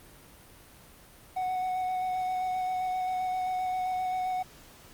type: tone with vibrato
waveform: triangle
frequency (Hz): 740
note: F#5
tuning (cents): 0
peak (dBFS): -26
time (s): 1.36-4.43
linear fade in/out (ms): 10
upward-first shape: square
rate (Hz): 7.6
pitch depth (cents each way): 10
effects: pink hiss -53 dBFS RMS until 4.93 s + Opus 32 kbps